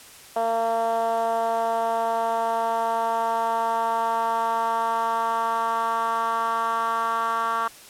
10% pulse tone with band-pass filter sweep, 228.1 Hz, A#3, 37 cents flat, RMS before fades -24 dBFS, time 0.36-7.68 s, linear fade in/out 5 ms, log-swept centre 680 to 1200 Hz, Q 3, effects white hiss -46 dBFS RMS until 7.89 s + low-pass 12000 Hz 12 dB/octave

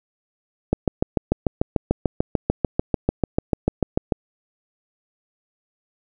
click train, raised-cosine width 2 ms, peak -4 dBFS, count 24, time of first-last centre 0.73-4.122 s, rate 6.78 Hz, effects none

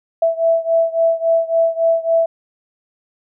sine beating tone pair, 659.3 / 662.9 Hz, E5 / E5, 0 / +10 cents, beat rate 3.6 Hz, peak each -15 / -17 dBFS, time 0.22-2.26 s, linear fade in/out 5 ms, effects none

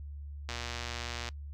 click train, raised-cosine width 0.2 ms, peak -20 dBFS, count 96, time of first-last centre 0.49-1.288 s, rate 119 Hz, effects noise-tail reverb RT60 0.1 s tail -22 dB re dry + added 72 Hz sine -40 dBFS peak until 1.53 s

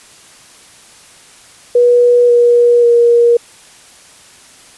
sine tone with pitch steps, 485.3 / 479.2 / 473.1 Hz, B4 / A#4 / A#4, -30 / +48 / +26 cents, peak -5 dBFS, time 1.75-3.37 s, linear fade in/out 5 ms, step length 540 ms, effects white hiss -41 dBFS RMS until 4.77 s + resampled to 24000 Hz

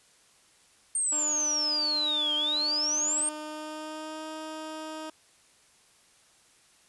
sine exponential two-way sweep, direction down then up, 8800 to 3136 to 8800 Hz, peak -25 dBFS, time 0.95-3.29 s, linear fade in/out 2 ms, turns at 2.35 s
15% pulse tone with pitch glide, 300.3 to 313.1 Hz, D4 to D#4, +39 to +11 cents, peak -30 dBFS, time 1.12-5.1 s, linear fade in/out 5 ms, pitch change +72 cents, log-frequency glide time 2.88-4.26 s
effects white hiss -61 dBFS RMS until 6.88 s + resampled to 24000 Hz

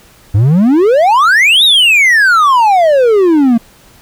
triangle exponential two-way sweep, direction up then down, 95 to 3869 to 223.2 Hz, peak -3 dBFS, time 0.34-3.58 s, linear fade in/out 10 ms, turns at 1.64 s, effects pink hiss -43 dBFS RMS until 4.01 s

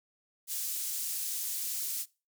pink high-pass noise, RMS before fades -35 dBFS, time 0.47-2.06 s, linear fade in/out 50 ms, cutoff 7400 Hz, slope 12 dB/octave, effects noise-tail reverb RT60 0.3 s tail -22 dB re dry

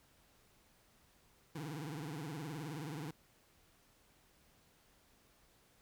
25% pulse tone with vibrato, 151.2 Hz, D#3, 49 cents flat, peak -38 dBFS, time 1.55-3.11 s, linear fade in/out 5 ms, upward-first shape triangle, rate 19 Hz, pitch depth 220 cents each way, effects pink hiss -69 dBFS RMS until 5.81 s

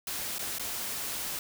white noise with dropouts, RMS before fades -35 dBFS, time 0.07-1.39 s, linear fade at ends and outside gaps 2 ms, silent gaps 0.384-0.392 / 0.585-0.595 s, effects none

